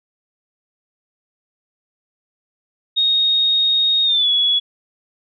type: tone with pitch glide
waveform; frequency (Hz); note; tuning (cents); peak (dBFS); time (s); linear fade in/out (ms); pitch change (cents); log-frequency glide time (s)
sine; 3729 to 3380; A#7 to G#7; 0 to +30; -13; 2.96-4.6; 20; -170; 4.04-4.29
effects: none